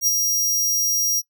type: tone with ADSR envelope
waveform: sawtooth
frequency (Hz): 5700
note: F8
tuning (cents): +34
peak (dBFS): -12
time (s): 0.01-1.22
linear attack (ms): 61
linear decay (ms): 26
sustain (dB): -4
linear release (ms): 35
effects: noise-tail reverb RT60 0.1 s tail -21 dB re dry